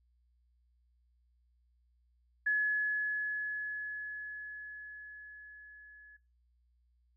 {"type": "tone with level ramp", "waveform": "sine", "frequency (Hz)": 1700, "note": "G#6", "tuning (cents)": 40, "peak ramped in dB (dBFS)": [-26, -53], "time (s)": [2.46, 6.17], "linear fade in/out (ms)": 10, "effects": ["noise-tail reverb RT60 0.3 s tail -22 dB re dry", "added 60 Hz sine -68 dBFS peak until 7.16 s"]}